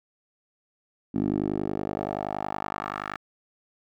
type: tone with band-pass filter sweep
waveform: 10% pulse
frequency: 50.6 Hz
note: G#1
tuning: 44 cents flat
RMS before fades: -30 dBFS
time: 1.14-3.17 s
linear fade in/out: 10 ms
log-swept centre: 260 to 1500 Hz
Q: 2.3
effects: none